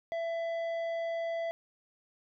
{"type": "tone with tanh clipping", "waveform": "sine", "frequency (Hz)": 667, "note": "E5", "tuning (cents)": 20, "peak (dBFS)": -33, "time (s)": [0.12, 1.51], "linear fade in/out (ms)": 0, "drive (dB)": 9, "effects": []}